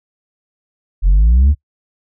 sine exponential sweep, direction up, 42.12 to 76.3 Hz, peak -4 dBFS, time 1.02-1.55 s, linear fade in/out 50 ms, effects noise-tail reverb RT60 0.1 s tail -24 dB re dry + tanh soft clip ceiling -6 dBFS

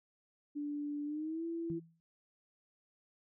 sine tone with pitch glide, 292.1 to 333.6 Hz, D4 to E4, -9 to +21 cents, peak -36 dBFS, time 0.55-1.8 s, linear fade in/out 20 ms, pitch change +230 cents, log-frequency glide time 1.05-1.45 s
sine tone with exponential decay, 164.81 Hz, E3, in tune, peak -36 dBFS, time 1.7-2 s, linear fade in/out 0 ms, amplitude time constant 64 ms
effects none

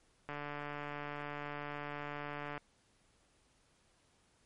click train, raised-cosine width 0.5 ms, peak -27 dBFS, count 335, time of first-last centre 0.29-2.578 s, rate 146 Hz, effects pink hiss -71 dBFS RMS until 4.45 s + MP3 48 kbps

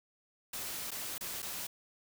white noise with dropouts, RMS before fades -40 dBFS, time 0.53-1.67 s, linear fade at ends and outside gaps 5 ms, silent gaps 0.907-0.915 / 1.181-1.208 / 1.421-1.426 s, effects none

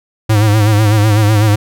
square tone with vibrato, 106.2 Hz, G#2, 39 cents sharp, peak -8 dBFS, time 0.29-1.56 s, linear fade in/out 10 ms, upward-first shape sine, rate 8 Hz, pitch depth 69 cents each way, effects none

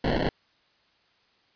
violet noise with sample-and-hold, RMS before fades -25 dBFS, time 0.04-0.29 s, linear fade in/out 2 ms, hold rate 1225 Hz, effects white hiss -65 dBFS RMS until 1.55 s + resampled to 11025 Hz

